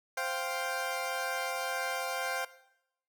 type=chord; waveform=20% pulse; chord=C suspended fourth; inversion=none; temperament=equal; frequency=523.3 / 698.5 / 784 Hz; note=C5 / F5 / G5; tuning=0 / 0 / 0 cents; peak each=-32 dBFS; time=0.17-2.45 s; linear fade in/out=5 ms; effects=noise-tail reverb RT60 0.8 s tail -17 dB re dry